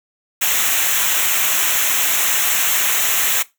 white noise with comb filter, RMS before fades -17 dBFS, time 0.41-3.43 s, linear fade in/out 10 ms, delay 0.21 ms, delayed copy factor -0.75, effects noise-tail reverb RT60 0.2 s tail -19 dB re dry

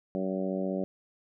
harmonic tone with a mistuned harmonic, 94.9 Hz, F#2, 44 cents sharp, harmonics 2 / 3 / 4 / 5 / 6 / 7 / 8, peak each -32 / -36 / -36 / -40 / -35 / -43 / -49 dBFS, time 0.15-0.84 s, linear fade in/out 0 ms, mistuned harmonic 8, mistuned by -18 cents, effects none

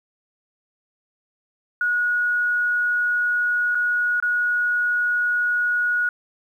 sine tone with dropouts, 1454 Hz, F#6, 31 cents flat, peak -18 dBFS, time 1.81-6.09 s, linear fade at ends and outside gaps 2 ms, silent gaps 3.748-3.752 / 4.201-4.225 s, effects 9-bit

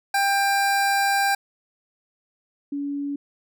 25% pulse / sine tone pair in turn, 794 / 284.1 Hz, G5 / C#4, +22 / +43 cents, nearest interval octave + tritone, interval 1779 cents, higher first, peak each -15 / -25 dBFS, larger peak first, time 0.14-1.35 / 2.72-3.16 s, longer first, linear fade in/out 5 ms, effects none

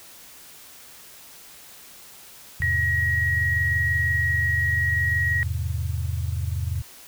sine chord, E augmented, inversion none, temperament just, 82.41 / 103.01 / 128.76 Hz, E2 / G#2 / B#2, 0 / -14 / -27 cents, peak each -26 / -29 / -31 dBFS, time 2.6-6.82 s, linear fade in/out 5 ms
sine tone, 1900 Hz, A#6, 33 cents sharp, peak -21 dBFS, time 2.62-5.43 s, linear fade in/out 0 ms
effects white hiss -46 dBFS RMS until 7.07 s

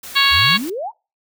white noise, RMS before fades -34 dBFS, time 0.03-0.7 s, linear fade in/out 5 ms
harmonic tone, 554 Hz, C#5, 1 cent flat, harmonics 2 / 3 / 4 / 5 / 6 / 7 / 8, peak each -19 / -19 / -19 / -19 / -19 / -19 / -19 dBFS, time 0.15-0.58 s, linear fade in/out 20 ms
sine exponential sweep, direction up, 62.8 to 980 Hz, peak -22 dBFS, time 0.3-0.92 s, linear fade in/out 50 ms
effects noise-tail reverb RT60 0.3 s tail -26 dB re dry

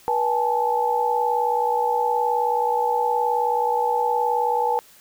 sine tone cluster, 484.2 / 814 / 873 Hz, B4 / G#5 / A5, -34 / -35 / -14 cents, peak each -24 / -25 / -21 dBFS, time 0.08-4.79 s, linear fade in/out 0 ms, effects white hiss -51 dBFS RMS until 5 s

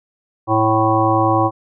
harmonic tone, 110 Hz, A2, in tune, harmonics 1 / 3 / 5 / 7 / 9 / 10, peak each -20 / -18 / -21 / -18 / -20 / -20 dBFS, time 0.47-1.51 s, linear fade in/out 50 ms, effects none

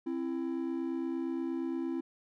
triangle tone pair together, 264.9 / 333.5 Hz, C4 / E4, +22 / +20 cents, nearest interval major third, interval 398 cents, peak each -33 / -32 dBFS, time 0.06-2.01 s, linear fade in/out 10 ms, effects tanh soft clip ceiling -22 dBFS

